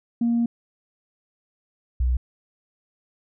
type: tone pair in turn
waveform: sine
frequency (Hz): 234.7 / 62.16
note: A#3 / B1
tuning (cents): +12 / +12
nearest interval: octave + major seventh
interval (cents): 2300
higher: first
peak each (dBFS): -17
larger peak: neither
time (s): 0.21-0.46 / 2-2.17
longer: first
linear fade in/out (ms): 5
effects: tanh soft clip ceiling -15 dBFS